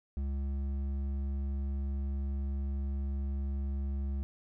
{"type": "tone with hard clipping", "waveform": "triangle", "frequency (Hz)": 68.8, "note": "C#2", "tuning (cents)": -12, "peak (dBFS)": -33, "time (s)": [0.17, 4.23], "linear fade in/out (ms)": 0, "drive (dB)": 11, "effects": []}